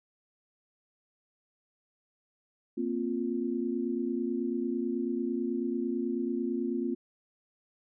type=chord; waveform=sine; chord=Bb suspended second; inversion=none; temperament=just; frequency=233.1 / 262.2 / 349.6 Hz; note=Bb3 / C4 / F4; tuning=0 / +4 / +2 cents; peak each=-33 dBFS; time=2.77-6.95 s; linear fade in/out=10 ms; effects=none